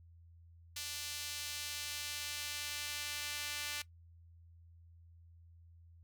sawtooth tone with high-pass filter sweep, 294.1 Hz, D4, 3 cents sharp, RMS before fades -42 dBFS, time 0.76-3.82 s, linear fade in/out 5 ms, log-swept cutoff 3700 to 2400 Hz, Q 0.95, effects noise-tail reverb RT60 0.1 s tail -18 dB re dry + added 84 Hz sine -57 dBFS peak until 6.03 s

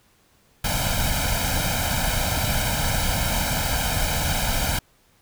pink noise with comb filter, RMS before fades -23 dBFS, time 0.64-4.79 s, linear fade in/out 5 ms, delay 1.3 ms, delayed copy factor +0.9, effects pink hiss -60 dBFS RMS until 5.21 s

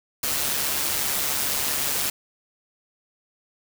white noise with amplitude modulation, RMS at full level -23 dBFS, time 0.23-2.1 s, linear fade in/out 5 ms, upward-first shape sine, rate 142 Hz, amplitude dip 45%, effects none

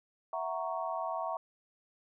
sine chord, F# dominant seventh, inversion third, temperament equal, 659.3 / 740 / 932.3 / 1108.7 Hz, E5 / F#5 / A#5 / C#6, 0 / 0 / 0 / 0 cents, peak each -37 / -39 / -39 / -39 dBFS, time 0.33-1.37 s, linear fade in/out 2 ms, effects none

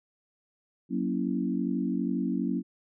sine chord, F# dominant seventh, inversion none, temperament equal with one note detuned, 185 / 234.8 / 277.2 / 329.6 Hz, F#3 / A#3 / C#4 / E4, 0 / +13 / 0 / 0 cents, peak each -31 / -31 / -31 / -35 dBFS, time 0.89-2.63 s, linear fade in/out 50 ms, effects none

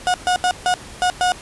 35% pulse tone bursts at uneven times, 726 Hz, F#5, 33 cents flat, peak -13 dBFS, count 6, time 0.07-0.14 / 0.27-0.36 / 0.44-0.51 / 0.66-0.74 / 1.02-1.1 / 1.21-1.32 s, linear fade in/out 0 ms, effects pink hiss -38 dBFS RMS until 1.41 s + resampled to 24000 Hz

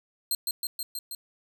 15% pulse tone with echo, 4184 Hz, C8, 1 cent flat, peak -18 dBFS, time 0.31-0.35 s, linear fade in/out 2 ms, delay 160 ms, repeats 5, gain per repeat -2 dB, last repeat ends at 1.15 s, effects none

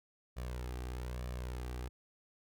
sawtooth tone with flanger, 61.74 Hz, B1, in tune, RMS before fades -41 dBFS, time 0.36-1.89 s, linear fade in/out 20 ms, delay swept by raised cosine 1.7 to 2.57 ms, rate 1.1 Hz, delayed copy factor +0.5, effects none

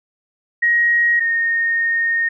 sine tone pair in turn, 1887 / 1846 Hz, A#6 / A#6, +21 / -17 cents, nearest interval unison, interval 38 cents, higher first, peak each -12 / -15 dBFS, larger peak first, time 0.62-1.2 / 1.2-2.29 s, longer second, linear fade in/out 10 ms, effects none

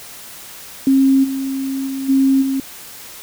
sine tone with level steps, 269 Hz, C4, 48 cents sharp, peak -9 / -19 / -21 / -10 / -16 dBFS, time 0.87-2.6 s, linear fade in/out 2 ms, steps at 1.23 / 1.86 / 2.08 / 2.41 s, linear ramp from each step 20 ms, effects white hiss -36 dBFS RMS until 3.22 s

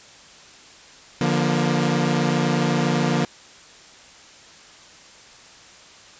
sawtooth chord, Bb major, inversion first, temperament equal with one note detuned, 146.83 / 174.61 / 236.7 Hz, D3 / F3 / Bb3, 0 / 0 / +27 cents, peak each -19 dBFS, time 1.21-3.25 s, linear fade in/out 2 ms, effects white hiss -46 dBFS RMS until 6.19 s + resampled to 16000 Hz

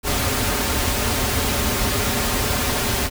pink noise with comb filter, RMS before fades -21 dBFS, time 0.03-3.1 s, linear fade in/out 50 ms, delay 6.1 ms, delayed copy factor -0.55, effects none

